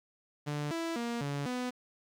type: tone with pitch steps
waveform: sawtooth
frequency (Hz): 147.4 / 331.1 / 235.8 / 142.4 / 249.4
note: D3 / E4 / A#3 / C#3 / B3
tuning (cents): +7 / +8 / +20 / +47 / +17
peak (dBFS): -29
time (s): 0.46-1.71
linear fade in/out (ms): 20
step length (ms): 250
effects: low-pass 8000 Hz 12 dB/octave + 10-bit